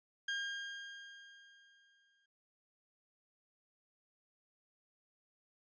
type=tone with exponential decay; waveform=30% pulse; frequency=1611 Hz; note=G6; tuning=47 cents sharp; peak=-32 dBFS; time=0.28-2.26 s; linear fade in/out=5 ms; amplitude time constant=430 ms; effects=resampled to 16000 Hz